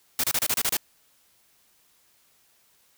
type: noise bursts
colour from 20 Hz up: white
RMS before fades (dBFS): -24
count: 8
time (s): 0.19-0.769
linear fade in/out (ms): 2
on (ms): 47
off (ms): 29
effects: white hiss -63 dBFS RMS until 2.97 s